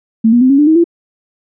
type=tone with pitch steps; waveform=sine; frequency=224.1 / 240.2 / 257.4 / 275.9 / 295.7 / 316.9 / 339.7 Hz; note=A3 / B3 / C4 / C#4 / D4 / D#4 / F4; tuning=+32 / -48 / -28 / -8 / +12 / +32 / -48 cents; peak=-5 dBFS; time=0.24-0.842 s; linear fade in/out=10 ms; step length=86 ms; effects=none